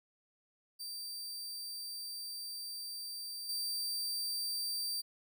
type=tone with level steps; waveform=sawtooth; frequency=4672 Hz; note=D8; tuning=10 cents flat; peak=-38 / -32 dBFS; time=0.79-5.02 s; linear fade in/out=20 ms; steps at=3.49 s; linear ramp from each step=2 ms; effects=none